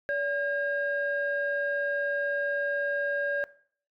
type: tone pair together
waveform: sine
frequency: 572 / 1617.9 Hz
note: D5 / G#6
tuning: -46 / -46 cents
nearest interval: octave + tritone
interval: 1800 cents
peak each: -28 dBFS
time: 0.09-3.44 s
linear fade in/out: 0 ms
effects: noise-tail reverb RT60 0.5 s tail -19 dB re dry + tanh soft clip ceiling -19 dBFS